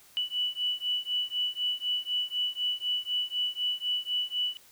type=beating tone pair; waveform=sine; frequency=2960 / 2964 Hz; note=F#7 / F#7; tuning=0 / +2 cents; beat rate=4 Hz; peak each=-31 dBFS; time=0.17-4.57 s; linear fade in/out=0 ms; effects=white hiss -57 dBFS RMS until 4.71 s